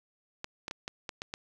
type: clicks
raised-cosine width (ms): 0.2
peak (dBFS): -19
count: 7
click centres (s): 0.444 / 0.681 / 0.711 / 0.879 / 1.092 / 1.219 / 1.339
effects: none